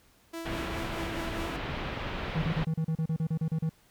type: tone with tremolo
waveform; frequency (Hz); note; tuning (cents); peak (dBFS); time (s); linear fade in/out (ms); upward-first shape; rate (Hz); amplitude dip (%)
sawtooth; 331.2; E4; +8; -31; 0.33-1.57; 10; triangle; 4.8; 50
type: low-pass noise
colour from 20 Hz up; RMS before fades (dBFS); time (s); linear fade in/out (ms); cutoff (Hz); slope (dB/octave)
pink; -35; 0.45-2.65; 10; 3400; 24
type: tone bursts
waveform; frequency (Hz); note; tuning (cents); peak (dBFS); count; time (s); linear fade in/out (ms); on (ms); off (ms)
triangle; 160; D#3; +49; -24; 13; 2.35-3.694; 5; 72; 34
effects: pink hiss -63 dBFS RMS until 3.9 s